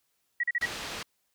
sine tone bursts, 1919 Hz, A#6, 50 cents sharp, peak -24 dBFS, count 4, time 0.4-0.657 s, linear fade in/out 5 ms, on 35 ms, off 39 ms
white low-pass noise, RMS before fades -38 dBFS, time 0.61-1.03 s, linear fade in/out 5 ms, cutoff 4100 Hz, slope 12 dB/octave
effects white hiss -75 dBFS RMS until 1.34 s

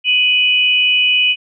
sine tone pair together, 2501 / 2957 Hz, D#7 / F#7, +8 / -2 cents, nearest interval minor third, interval 290 cents, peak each -13 dBFS, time 0.04-1.36 s, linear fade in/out 50 ms, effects none

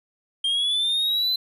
triangle linear sweep, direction up, 3184 to 4063 Hz, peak -19 dBFS, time 0.44-1.36 s, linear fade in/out 5 ms, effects resampled to 32000 Hz

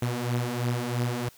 sawtooth beating tone pair, 119.5 / 122.5 Hz, A#2 / B2, +43 / -14 cents, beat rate 3 Hz, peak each -27 / -24 dBFS, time 0.02-1.29 s, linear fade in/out 5 ms, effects white hiss -55 dBFS RMS until 1.37 s

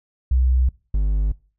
sine / triangle tone pair in turn, 63.5 / 50.4 Hz, B1 / G1, +49 / +49 cents, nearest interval major third, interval 400 cents, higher first, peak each -14 dBFS, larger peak neither, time 0.31-0.69 / 0.94-1.32 s, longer neither, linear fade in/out 5 ms, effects noise-tail reverb RT60 0.4 s tail -23 dB re dry

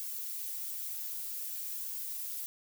violet noise with flanger, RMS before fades -39 dBFS, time 0-2.46 s, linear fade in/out 0 ms, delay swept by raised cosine 1.8 to 7.2 ms, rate 0.52 Hz, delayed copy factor +0.7, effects none

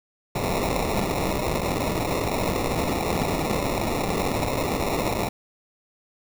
white noise with sample-and-hold, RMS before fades -25 dBFS, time 0.35-5.29 s, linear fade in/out 5 ms, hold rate 1575 Hz, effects none

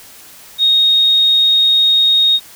sine tone, 3729 Hz, A#7, in tune, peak -8 dBFS, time 0.58-2.4 s, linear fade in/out 50 ms, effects white hiss -39 dBFS RMS until 2.55 s

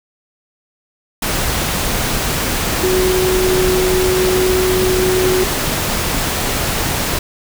sine tone in noise, 370 Hz, F#4, in tune, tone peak -13 dBFS, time 2.83-5.44 s, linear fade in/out 5 ms, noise pink, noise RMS -18 dBFS, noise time 1.22-7.19 s, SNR +2 dB, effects none

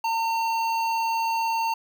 square tone with notch filter, 909 Hz, A#5, 44 cents flat, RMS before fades -25 dBFS, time 0.04-1.74 s, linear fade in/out 5 ms, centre 9600 Hz, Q 0.65, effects 10-bit

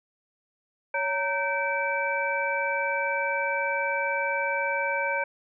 sine tone cluster, 559 / 924 / 1546 / 2313 Hz, C#5 / A#5 / G6 / D7, +14 / -16 / -24 / -27 cents, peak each -30 dBFS, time 0.94-5.24 s, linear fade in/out 5 ms, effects none

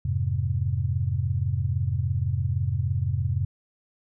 sine chord, F minor, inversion none, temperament just, 87.31 / 104.77 / 130.96 Hz, F2 / Ab2 / C3, 0 / +16 / +2 cents, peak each -27 dBFS, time 0.05-3.45 s, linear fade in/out 5 ms, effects none

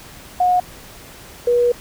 sine tone pair in turn, 724 / 483.2 Hz, F#5 / B4, -38 / -38 cents, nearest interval perfect fifth, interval 700 cents, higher first, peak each -12 dBFS, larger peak neither, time 0.4-0.6 / 1.47-1.72 s, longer second, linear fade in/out 5 ms, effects pink hiss -40 dBFS RMS until 1.8 s

